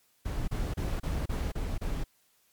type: noise bursts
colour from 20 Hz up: brown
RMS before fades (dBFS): -31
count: 7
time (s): 0.25-2.04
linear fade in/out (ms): 10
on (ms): 230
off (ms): 30
effects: white hiss -68 dBFS RMS until 2.52 s + MP3 96 kbps